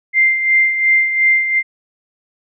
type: tone with tremolo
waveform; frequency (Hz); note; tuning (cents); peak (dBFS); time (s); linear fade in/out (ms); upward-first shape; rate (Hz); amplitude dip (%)
sine; 2093; C7; 0; -8; 0.13-1.63; 50; sine; 2.8; 60
effects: none